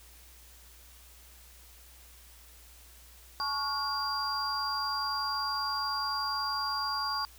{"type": "tone cluster", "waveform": "sine", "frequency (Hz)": [854, 1110, 1431, 4760], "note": ["G#5", "C#6", "F6", "D8"], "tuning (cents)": [48, 2, 42, 22], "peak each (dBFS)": [-37, -34, -40, -33], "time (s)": [3.4, 7.25], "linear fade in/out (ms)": 0, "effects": ["added 60 Hz sine -55 dBFS peak until 7.38 s", "white hiss -56 dBFS RMS until 7.38 s"]}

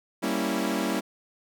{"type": "chord", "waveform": "sawtooth", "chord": "G diminished seventh", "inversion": "none", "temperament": "equal", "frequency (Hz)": [196, 233.1, 277.2, 329.6], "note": ["G3", "Bb3", "Db4", "Fb4"], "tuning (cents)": [0, 0, 0, 0], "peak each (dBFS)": -27, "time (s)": [0.22, 1.01], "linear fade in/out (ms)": 20, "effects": []}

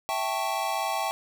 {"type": "chord", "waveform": "square", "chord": "A dominant seventh", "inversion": "second", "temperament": "equal", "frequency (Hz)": [659.3, 784, 880, 1108.7], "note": ["E5", "G5", "A5", "C#6"], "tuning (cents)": [0, 0, 0, 0], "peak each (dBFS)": [-34, -31, -33, -34], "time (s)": [0.09, 1.11], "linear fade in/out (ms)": 0, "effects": []}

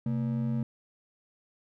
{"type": "ring-modulated tone", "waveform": "triangle", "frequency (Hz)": 178.8, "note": "F3", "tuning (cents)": 41, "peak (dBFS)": -22, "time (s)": [0.06, 0.63], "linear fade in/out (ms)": 2, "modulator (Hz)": 49, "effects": []}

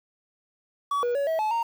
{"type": "tone with pitch steps", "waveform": "triangle", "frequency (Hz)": [1136, 483.4, 563, 646, 861, 925], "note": ["C#6", "B4", "C#5", "E5", "A5", "A#5"], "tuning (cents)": [42, -37, 27, -35, -38, -14], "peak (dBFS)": -21, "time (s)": [0.91, 1.63], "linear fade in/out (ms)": 5, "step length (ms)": 120, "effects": ["8-bit"]}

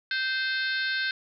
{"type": "harmonic tone with a mistuned harmonic", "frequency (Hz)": 520, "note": "C5", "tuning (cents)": -11, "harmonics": [3, 4, 5, 6, 7, 8, 9, 10], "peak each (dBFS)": [-27, -39, -38, -43, -35, -35, -43, -45], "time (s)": [0.11, 1.11], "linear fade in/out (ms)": 2, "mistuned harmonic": 8, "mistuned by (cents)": 28, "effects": []}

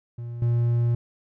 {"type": "tone with level steps", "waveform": "triangle", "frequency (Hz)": 118.6, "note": "A#2", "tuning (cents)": 30, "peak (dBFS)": [-29, -17], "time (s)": [0.18, 0.95], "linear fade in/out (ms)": 5, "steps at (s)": 0.42, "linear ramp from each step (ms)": 2, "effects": []}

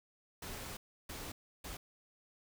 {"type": "noise bursts at uneven times", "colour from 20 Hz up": "pink", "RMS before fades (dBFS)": -45, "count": 3, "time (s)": [[0.42, 0.77], [1.09, 1.32], [1.64, 1.77]], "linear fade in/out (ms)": 5, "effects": []}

